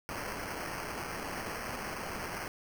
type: noise with sample-and-hold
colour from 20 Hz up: blue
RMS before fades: -39 dBFS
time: 0.09-2.48 s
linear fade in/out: 0 ms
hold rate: 3675 Hz
effects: none